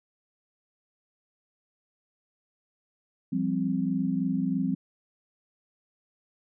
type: chord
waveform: sine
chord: F suspended second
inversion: none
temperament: equal with one note detuned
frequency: 172.71 / 196 / 261.6 Hz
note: F3 / G3 / C4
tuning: -19 / 0 / 0 cents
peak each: -30 / -29 / -28 dBFS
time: 3.32-4.75 s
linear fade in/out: 10 ms
effects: none